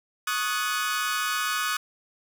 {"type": "chord", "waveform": "sawtooth", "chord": "D# half-diminished seventh", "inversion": "third", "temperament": "equal with one note detuned", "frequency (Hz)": [1108.7, 1244.5, 1480, 1714.8], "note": ["C#6", "D#6", "F#6", "A6"], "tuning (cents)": [0, 0, 0, -45], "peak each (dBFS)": [-30, -25, -26, -31], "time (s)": [0.27, 1.77], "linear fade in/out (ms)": 5, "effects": []}